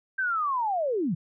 sine linear sweep, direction down, 1585 to 139.9 Hz, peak -24 dBFS, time 0.18-1.15 s, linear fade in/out 10 ms, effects none

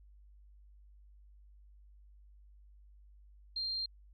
sine tone, 4186 Hz, C8, in tune, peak -34 dBFS, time 3.56-3.86 s, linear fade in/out 5 ms, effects added 50 Hz sine -56 dBFS peak until 4.13 s

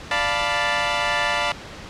15% pulse chord, B half-diminished seventh, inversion first, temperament equal, 587.3 / 698.5 / 880 / 987.8 Hz, D5 / F5 / A5 / B5, 0 / 0 / 0 / 0 cents, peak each -19 dBFS, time 0.11-1.52 s, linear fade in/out 2 ms, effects pink hiss -37 dBFS RMS until 1.89 s + low-pass 5000 Hz 12 dB/octave

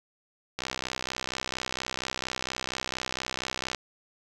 click train, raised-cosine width 0.2 ms, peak -13 dBFS, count 204, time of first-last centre 0.59-3.747 s, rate 64.3 Hz, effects none

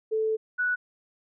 sine tone pair in turn, 438.6 / 1475.3 Hz, A4 / F#6, -6 / -5 cents, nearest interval octave + major sixth, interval 2101 cents, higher second, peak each -23 dBFS, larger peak neither, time 0.11-0.37 / 0.58-0.76 s, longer first, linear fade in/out 20 ms, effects none

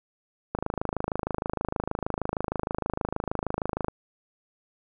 click train, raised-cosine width 1 ms, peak -13 dBFS, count 89, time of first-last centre 0.55-3.883 s, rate 26.4 Hz, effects none

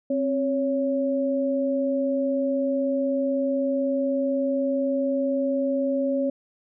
sine tone pair together, 265.8 / 558 Hz, C4 / C#5, +27 / +11 cents, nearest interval octave + minor second, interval 1284 cents, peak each -24 dBFS, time 0.1-6.3 s, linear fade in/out 5 ms, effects none

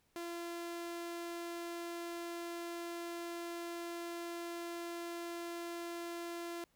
sawtooth tone, 342 Hz, F4, 36 cents flat, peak -37 dBFS, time 0.16-6.64 s, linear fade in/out 0 ms, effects pink hiss -75 dBFS RMS until 6.75 s

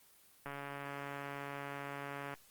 click train, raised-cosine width 0.5 ms, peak -28 dBFS, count 266, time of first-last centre 0.46-2.339 s, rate 141 Hz, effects white hiss -64 dBFS RMS until 2.5 s + Opus 24 kbps

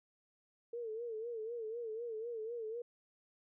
sine tone with vibrato, 455.4 Hz, A#4, 40 cents flat, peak -39 dBFS, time 0.73-2.82 s, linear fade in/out 5 ms, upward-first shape sine, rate 4 Hz, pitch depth 93 cents each way, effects none

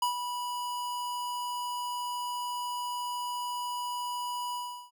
square tone with ADSR envelope, 979 Hz, B5, 15 cents flat, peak -25 dBFS, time 0.02-4.91 s, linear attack 5 ms, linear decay 110 ms, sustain -8 dB, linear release 370 ms, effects none

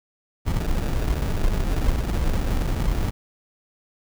brown noise with sample-and-hold, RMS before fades -22 dBFS, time 0.45-3.11 s, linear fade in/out 20 ms, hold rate 1050 Hz, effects none

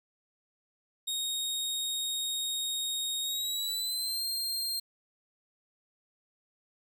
sawtooth tone with pitch glide, 3735 to 4192 Hz, A#7 to C8, +3 to +2 cents, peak -28 dBFS, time 1.07-4.8 s, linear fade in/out 10 ms, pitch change +199 cents, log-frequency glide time 3.22-4.23 s, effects 10-bit

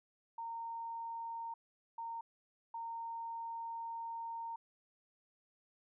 sine tone bursts at uneven times, 920 Hz, A#5, 23 cents flat, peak -40 dBFS, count 3, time 0.38-1.54 / 1.98-2.21 / 2.74-4.56 s, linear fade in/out 5 ms, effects none

